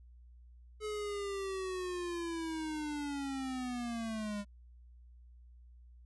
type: linear sweep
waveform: square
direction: down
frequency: 429.2 to 201.2 Hz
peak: -37 dBFS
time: 0.8-4.45 s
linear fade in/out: 50 ms
effects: added 60 Hz sine -54 dBFS peak until 6.05 s + resampled to 24000 Hz